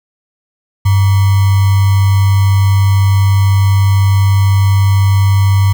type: tone with sample-and-hold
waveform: sine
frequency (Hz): 98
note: G2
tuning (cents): 0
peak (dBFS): -6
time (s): 0.85-5.73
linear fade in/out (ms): 10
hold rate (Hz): 1050
effects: none